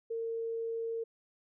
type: tone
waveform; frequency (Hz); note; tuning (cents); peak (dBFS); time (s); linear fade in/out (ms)
sine; 456.5; A#4; -36; -33; 0.1-1.04; 10
effects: none